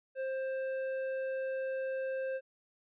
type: tone with hard clipping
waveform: sine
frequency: 528 Hz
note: C5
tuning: 16 cents sharp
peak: -35 dBFS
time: 0.15-2.41 s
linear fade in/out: 50 ms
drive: 8 dB
effects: resampled to 8000 Hz